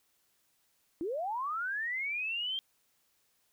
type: linear sweep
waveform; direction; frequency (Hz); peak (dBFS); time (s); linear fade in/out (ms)
sine; up; 304.1 to 3200; -32; 1.01-2.59; 0
effects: white hiss -73 dBFS RMS until 3.52 s